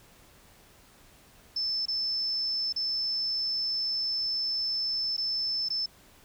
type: tone with dropouts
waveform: sine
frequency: 5274 Hz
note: E8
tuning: in tune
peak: -27 dBFS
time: 1.56-5.86 s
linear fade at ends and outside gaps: 5 ms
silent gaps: 1.856-1.882 / 2.726-2.761 / 5.167-5.178 / 5.687-5.702 s
effects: pink hiss -57 dBFS RMS until 6.24 s